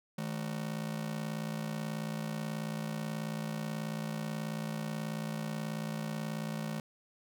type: ring-modulated tone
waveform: 45% pulse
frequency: 185.7 Hz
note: F#3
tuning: 7 cents sharp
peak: -32 dBFS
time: 0.18-6.8 s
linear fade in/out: 2 ms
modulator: 29.2 Hz
effects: none